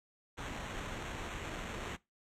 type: noise with sample-and-hold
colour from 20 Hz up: pink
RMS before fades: -42 dBFS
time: 0.37-1.97 s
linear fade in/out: 20 ms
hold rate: 4900 Hz
effects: noise-tail reverb RT60 0.2 s tail -20 dB re dry + low-pass 8000 Hz 12 dB/octave